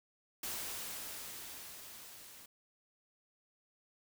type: noise with level ramp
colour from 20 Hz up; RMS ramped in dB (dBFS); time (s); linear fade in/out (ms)
white; -40 to -55; 0.43-2.46; 5
effects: none